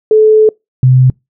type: tone pair in turn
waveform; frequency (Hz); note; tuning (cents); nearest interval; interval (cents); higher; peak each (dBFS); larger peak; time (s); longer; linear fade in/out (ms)
sine; 432.9 / 128.7; A4 / C3; -28 / -28; octave + major sixth; 2100; first; -3; neither; 0.11-0.49 / 0.83-1.1; first; 2
effects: noise-tail reverb RT60 0.2 s tail -26 dB re dry